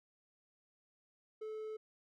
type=tone; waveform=triangle; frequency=433.9 Hz; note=A4; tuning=24 cents flat; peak=-39 dBFS; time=1.41-1.77 s; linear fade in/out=10 ms; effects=none